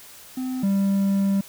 triangle tone pair in turn, 257 / 196.76 Hz, C4 / G3, -31 / +7 cents, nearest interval perfect fourth, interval 462 cents, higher first, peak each -23 / -16 dBFS, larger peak second, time 0.37-0.63 / 0.63-1.41 s, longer second, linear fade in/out 5 ms, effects white hiss -45 dBFS RMS until 1.48 s

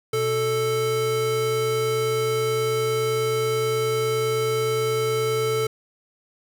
square tone pair together, 123.47 / 440 Hz, B2 / A4, 0 / 0 cents, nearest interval octave + minor seventh, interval 2200 cents, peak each -30 / -22 dBFS, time 0.13-5.67 s, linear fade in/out 5 ms, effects none

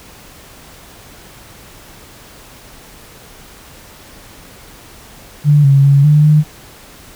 sine tone with pitch steps, 147 / 138.1 / 140 / 149.6 / 151.8 Hz, D3 / C#3 / C#3 / D3 / D#3, +2 / -6 / +18 / +32 / -42 cents, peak -5 dBFS, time 5.44-6.44 s, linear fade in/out 50 ms, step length 200 ms, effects pink hiss -39 dBFS RMS until 7.15 s

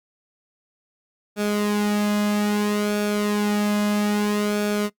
sawtooth tone with flanger, 207.7 Hz, G#3, in tune, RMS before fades -22 dBFS, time 1.36-4.9 s, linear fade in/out 50 ms, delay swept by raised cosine 1 to 2.2 ms, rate 0.61 Hz, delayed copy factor -0.6, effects noise-tail reverb RT60 0.1 s tail -21 dB re dry + Opus 48 kbps

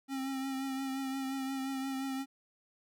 square tone with vibrato, 267.8 Hz, C4, 40 cents sharp, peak -35 dBFS, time 0.08-2.26 s, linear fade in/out 50 ms, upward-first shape triangle, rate 5.7 Hz, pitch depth 32 cents each way, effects none

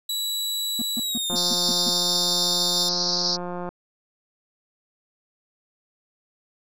sawtooth tone with pitch glide, 3918 to 3635 Hz, B7 to A#7, -15 to -44 cents, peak -22 dBFS, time 0.09-2.89 s, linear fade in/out 5 ms, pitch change -129 cents, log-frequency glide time 1.01-1.28 s
triangle tone bursts, 233.1 Hz, A#3, in tune, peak -24 dBFS, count 7, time 0.79-1.893 s, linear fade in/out 2 ms, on 29 ms, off 150 ms
click train, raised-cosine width 1 ms, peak -19 dBFS, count 424, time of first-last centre 1.3-3.69 s, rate 177 Hz
white band-pass noise, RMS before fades -25 dBFS, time 1.35-3.37 s, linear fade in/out 20 ms, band 4100 to 5600 Hz, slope 96 dB/octave
effects none

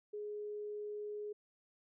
sine tone, 417.8 Hz, G#4, 10 cents sharp, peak -40 dBFS, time 0.13-1.33 s, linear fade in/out 10 ms, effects none

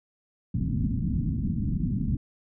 white low-pass noise, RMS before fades -27 dBFS, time 0.54-2.17 s, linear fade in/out 5 ms, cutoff 250 Hz, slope 48 dB/octave, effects none

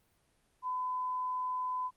sine tone, 1009 Hz, B5, 37 cents sharp, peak -32 dBFS, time 0.62-1.91 s, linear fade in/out 50 ms, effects pink hiss -72 dBFS RMS until 1.96 s + Opus 32 kbps

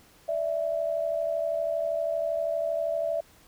sine tone pair together, 587.3 / 659.9 Hz, D5 / E5, 0 / +2 cents, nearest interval major second, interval 202 cents, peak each -30 / -27 dBFS, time 0.28-3.21 s, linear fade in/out 10 ms, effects pink hiss -57 dBFS RMS until 3.47 s

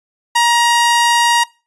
sawtooth tone, 945 Hz, A#5, 23 cents sharp, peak -6 dBFS, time 0.35-1.44 s, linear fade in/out 10 ms, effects noise-tail reverb RT60 0.3 s tail -22 dB re dry + resampled to 24000 Hz

